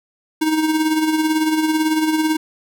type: tone with tremolo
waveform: square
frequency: 313.2 Hz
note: D#4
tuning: 11 cents sharp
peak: -14 dBFS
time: 0.41-2.37 s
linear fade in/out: 10 ms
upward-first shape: sine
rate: 18 Hz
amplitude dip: 50%
effects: none